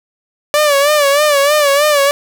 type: tone with vibrato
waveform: sawtooth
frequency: 580 Hz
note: D5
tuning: 22 cents flat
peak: -5 dBFS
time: 0.54-2.11 s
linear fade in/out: 0 ms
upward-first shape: sine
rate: 3.2 Hz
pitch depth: 80 cents each way
effects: none